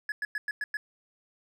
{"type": "tone bursts", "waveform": "triangle", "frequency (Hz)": 1698, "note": "G#6", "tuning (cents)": 38, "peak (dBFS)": -27, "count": 6, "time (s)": [0.09, 0.77], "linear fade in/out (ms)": 2, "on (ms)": 30, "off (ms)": 100, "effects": []}